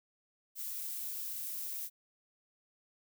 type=noise; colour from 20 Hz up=violet; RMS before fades=-40 dBFS; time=0.55-1.9 s; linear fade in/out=50 ms; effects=none